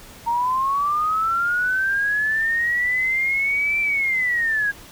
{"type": "linear two-way sweep", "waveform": "sine", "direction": "up then down", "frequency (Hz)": [920, 2349, 1623], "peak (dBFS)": -18, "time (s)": [0.26, 4.72], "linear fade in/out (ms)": 20, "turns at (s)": 3.8, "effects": ["pink hiss -43 dBFS RMS until 4.91 s"]}